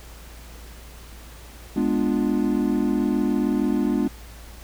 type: chord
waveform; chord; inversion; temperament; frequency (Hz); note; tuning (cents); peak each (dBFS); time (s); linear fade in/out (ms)
triangle; G# diminished seventh; none; equal; 207.7 / 246.9 / 293.7 / 349.2; G#3 / B3 / D4 / F4; 0 / 0 / 0 / 0; -23 / -22 / -22 / -26; 1.76-4.08; 5
effects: added 57 Hz sine -41 dBFS peak until 4.63 s + pink hiss -46 dBFS RMS until 4.63 s